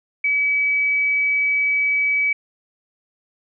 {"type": "tone", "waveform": "sine", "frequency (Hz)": 2284, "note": "D7", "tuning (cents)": -49, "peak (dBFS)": -16, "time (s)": [0.24, 2.33], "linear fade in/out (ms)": 5, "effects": []}